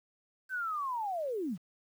sine linear sweep, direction down, 1562 to 146.83 Hz, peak -32 dBFS, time 0.49-1.58 s, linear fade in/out 50 ms, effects 10-bit

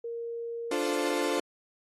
sine tone, 466.2 Hz, A#4, in tune, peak -33 dBFS, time 0.04-0.73 s, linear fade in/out 5 ms
35% pulse chord, D minor seventh, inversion none, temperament equal, 293.7 / 349.2 / 440 / 523.3 Hz, D4 / F4 / A4 / C5, 0 / 0 / 0 / 0 cents, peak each -31 dBFS, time 0.71-1.4 s, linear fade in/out 5 ms
effects AAC 32 kbps

